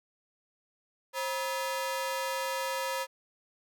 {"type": "ring-modulated tone", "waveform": "sawtooth", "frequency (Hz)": 749, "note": "F#5", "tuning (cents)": 21, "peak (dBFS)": -24, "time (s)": [1.13, 3.07], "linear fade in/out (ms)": 50, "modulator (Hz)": 216, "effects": []}